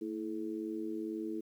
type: tone with amplitude modulation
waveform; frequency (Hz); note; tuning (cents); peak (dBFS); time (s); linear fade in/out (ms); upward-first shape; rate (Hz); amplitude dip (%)
sine; 327.5; E4; -11; -31; 0.01-1.41; 10; sine; 102; 100
effects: 11-bit